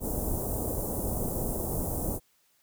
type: band-stop noise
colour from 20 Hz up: pink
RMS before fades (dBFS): -31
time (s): 0-2.2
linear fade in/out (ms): 50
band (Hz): 750 to 9100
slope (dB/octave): 24
effects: white hiss -68 dBFS RMS until 2.62 s